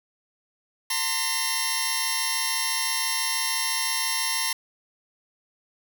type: tone cluster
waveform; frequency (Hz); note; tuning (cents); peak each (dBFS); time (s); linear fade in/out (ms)
10% pulse; 911 / 1045 / 2024 / 5500; A#5 / C6 / B6 / F8; -40 / -2 / +42 / -27; -22; 0.9-4.53; 5
effects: none